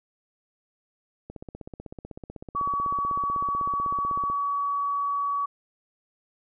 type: click train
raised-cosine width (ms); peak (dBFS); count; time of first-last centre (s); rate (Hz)
2; -25; 49; 1.3-4.3; 16
type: tone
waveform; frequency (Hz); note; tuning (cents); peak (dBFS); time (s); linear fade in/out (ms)
sine; 1134; C#6; +39; -24; 2.55-5.46; 10
effects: none